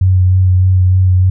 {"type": "tone with vibrato", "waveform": "sine", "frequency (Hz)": 92.5, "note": "F#2", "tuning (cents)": 0, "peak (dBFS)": -6, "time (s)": [0.01, 1.3], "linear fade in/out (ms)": 5, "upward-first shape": "sine", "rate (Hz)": 3.3, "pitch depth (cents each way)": 19, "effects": []}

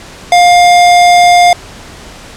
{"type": "tone", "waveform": "square", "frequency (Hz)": 706, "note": "F5", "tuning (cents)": 19, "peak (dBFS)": -3, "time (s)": [0.32, 1.53], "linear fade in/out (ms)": 2, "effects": ["pink hiss -31 dBFS RMS until 2.36 s", "low-pass 8000 Hz 12 dB/octave"]}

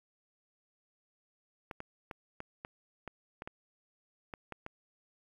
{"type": "clicks", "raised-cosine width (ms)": 0.5, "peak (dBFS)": -26, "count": 11, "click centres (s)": [1.712, 1.804, 2.112, 2.404, 2.649, 3.077, 3.421, 3.475, 4.338, 4.523, 4.664], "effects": ["10-bit"]}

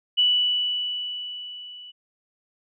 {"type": "tone with level ramp", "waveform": "sine", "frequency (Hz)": 2960, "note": "F#7", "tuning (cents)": 0, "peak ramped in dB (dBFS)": [-15, -40], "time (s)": [0.17, 1.92], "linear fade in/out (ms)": 20, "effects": []}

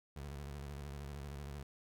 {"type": "tone with vibrato", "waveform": "25% pulse", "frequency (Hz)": 70.9, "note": "C#2", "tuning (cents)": 40, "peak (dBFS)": -40, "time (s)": [0.16, 1.63], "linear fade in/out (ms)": 5, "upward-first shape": "square", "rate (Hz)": 13, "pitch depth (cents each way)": 88, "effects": []}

